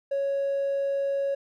triangle tone, 554.4 Hz, C#5, in tune, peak -21 dBFS, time 0.11-1.35 s, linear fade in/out 10 ms, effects tanh soft clip ceiling -20 dBFS

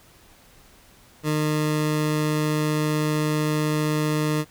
20% pulse tone, 152.6 Hz, D#3, 33 cents flat, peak -16 dBFS, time 1.23-4.45 s, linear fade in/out 50 ms, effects pink hiss -53 dBFS RMS until 4.5 s

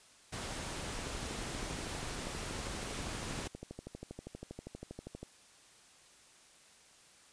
pink noise, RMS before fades -41 dBFS, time 0.32-3.48 s, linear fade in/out 10 ms
click train, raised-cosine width 2 ms, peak -30 dBFS, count 54, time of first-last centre 0.99-5.23 s, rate 12.5 Hz
effects white hiss -61 dBFS RMS until 7.32 s + resampled to 22050 Hz

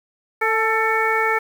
harmonic tone with a mistuned harmonic, 445.3 Hz, A4, 21 cents sharp, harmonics 1 / 2 / 3 / 4 / 5, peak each -23 / -23 / -23 / -23 / -23 dBFS, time 0.41-1.39 s, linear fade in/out 10 ms, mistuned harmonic 2, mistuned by -33 cents, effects 7-bit

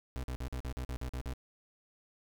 35% pulse tone bursts, 63.5 Hz, B1, 49 cents sharp, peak -34 dBFS, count 10, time 0.16-1.336 s, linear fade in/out 0 ms, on 78 ms, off 44 ms, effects none

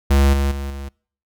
square tone with level steps, 69.3 Hz, C#2, in tune, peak -12 / -17 / -25 / -29 dBFS, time 0.1-0.89 s, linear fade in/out 10 ms, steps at 0.33 / 0.51 / 0.7 s, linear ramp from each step 5 ms, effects noise-tail reverb RT60 0.5 s tail -26 dB re dry

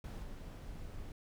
brown noise with level steps, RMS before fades -43 / -46 dBFS, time 0.04-1.12 s, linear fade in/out 2 ms, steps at 0.22 s, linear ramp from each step 20 ms, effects none

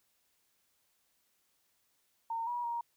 sine tone with pitch steps, 914 / 964 / 941 Hz, A#5 / B5 / A#5, -34 / -42 / +16 cents, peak -33 dBFS, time 2.3-2.81 s, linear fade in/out 5 ms, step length 170 ms, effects white hiss -75 dBFS RMS until 2.96 s

